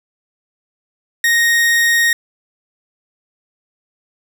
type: tone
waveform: 40% pulse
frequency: 1864.7 Hz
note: A#6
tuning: in tune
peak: -10 dBFS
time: 1.24-2.13 s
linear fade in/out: 2 ms
effects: none